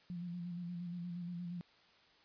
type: tone with vibrato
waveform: sine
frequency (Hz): 174.61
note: F3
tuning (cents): 0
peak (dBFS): -40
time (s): 0.1-1.61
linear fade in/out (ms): 0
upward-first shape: square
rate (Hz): 8.5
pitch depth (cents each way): 31
effects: white hiss -66 dBFS RMS until 2.24 s + resampled to 11025 Hz